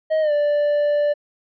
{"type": "tone with pitch glide", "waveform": "triangle", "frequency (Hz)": [629, 586.9], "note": ["D#5", "D5"], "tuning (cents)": [19, -1], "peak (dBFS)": -14, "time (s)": [0.1, 1.14], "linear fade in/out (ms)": 20, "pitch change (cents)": -120, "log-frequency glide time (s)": [0.21, 0.32], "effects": ["resampled to 11025 Hz"]}